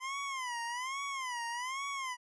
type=tone with vibrato; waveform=25% pulse; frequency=1023 Hz; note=C6; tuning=39 cents flat; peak=-32 dBFS; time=0-2.17 s; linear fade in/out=50 ms; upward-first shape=sine; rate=1.2 Hz; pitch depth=160 cents each way; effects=resampled to 22050 Hz